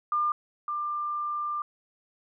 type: tone pair in turn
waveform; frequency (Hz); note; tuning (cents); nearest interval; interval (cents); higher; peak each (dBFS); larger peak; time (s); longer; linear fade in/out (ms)
sine; 1200 / 1191.7; D6 / D6; +37 / +25; unison; 12; first; -23 / -28; first; 0.12-0.32 / 0.68-1.62; second; 2
effects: none